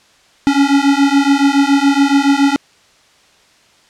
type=beating tone pair; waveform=square; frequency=276 / 283.1 Hz; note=C#4 / C#4; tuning=-7 / +37 cents; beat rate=7.1 Hz; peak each=-13 dBFS; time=0.47-2.56 s; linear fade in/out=0 ms; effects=white hiss -50 dBFS RMS until 3.89 s + low-pass 6000 Hz 12 dB/octave